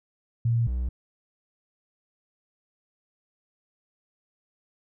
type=tone pair in turn; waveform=sine / triangle; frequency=116.8 / 61.87 Hz; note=A#2 / B1; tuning=+4 / +4 cents; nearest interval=major seventh; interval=1100 cents; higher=first; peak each=-20 / -23 dBFS; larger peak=first; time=0.45-0.67 / 0.67-0.89 s; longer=neither; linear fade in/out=5 ms; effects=none